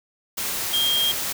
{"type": "tone in noise", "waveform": "sine", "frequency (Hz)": 3220, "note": "G7", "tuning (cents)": 46, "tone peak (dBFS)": -19, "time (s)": [0.73, 1.12], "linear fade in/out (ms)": 10, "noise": "white", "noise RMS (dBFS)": -27, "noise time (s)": [0.37, 1.33], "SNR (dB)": 5, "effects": []}